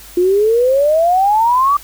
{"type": "exponential sweep", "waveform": "sine", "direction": "up", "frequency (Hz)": [347.6, 1179], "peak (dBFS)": -9, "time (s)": [0.17, 1.77], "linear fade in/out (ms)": 5, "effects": ["added 50 Hz sine -41 dBFS peak until 1.83 s", "white hiss -38 dBFS RMS until 1.83 s"]}